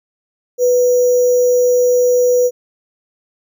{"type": "tone with sample-and-hold", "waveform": "sine", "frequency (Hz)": 493.9, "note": "B4", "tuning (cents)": 0, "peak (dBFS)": -9, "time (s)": [0.58, 2.51], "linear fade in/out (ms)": 50, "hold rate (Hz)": 6300, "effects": []}